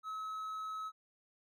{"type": "tone", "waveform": "triangle", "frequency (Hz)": 1287, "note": "E6", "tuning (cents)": -42, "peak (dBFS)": -37, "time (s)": [0.03, 0.92], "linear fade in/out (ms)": 50, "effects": []}